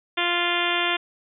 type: harmonic tone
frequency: 348.5 Hz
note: F4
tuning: 4 cents flat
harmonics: 1 / 2 / 3 / 4 / 5 / 6 / 7 / 8 / 9 / 10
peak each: -30 / -30 / -30 / -30 / -30 / -30 / -30 / -30 / -30 / -30 dBFS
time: 0.17-0.97 s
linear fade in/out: 10 ms
effects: none